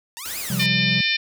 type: exponential two-way sweep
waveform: 5% pulse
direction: up then down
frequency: 880 to 2588 to 914 Hz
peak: -20 dBFS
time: 0.17-0.66 s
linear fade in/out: 0 ms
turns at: 0.39 s
type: noise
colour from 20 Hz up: white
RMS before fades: -33 dBFS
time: 0.25-0.64 s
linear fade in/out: 5 ms
type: chord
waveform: triangle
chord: C suspended fourth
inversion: none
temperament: equal with one note detuned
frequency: 130.81 / 172.41 / 196 Hz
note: C3 / F3 / G3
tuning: 0 / -22 / 0 cents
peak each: -24 dBFS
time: 0.5-1.01 s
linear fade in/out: 5 ms
type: harmonic tone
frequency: 601 Hz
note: D5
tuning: 40 cents sharp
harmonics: 3 / 4 / 5 / 6 / 7 / 8 / 9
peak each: -26 / -22 / -28 / -25 / -29 / -31 / -31 dBFS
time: 0.59-1.17 s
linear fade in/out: 10 ms
effects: none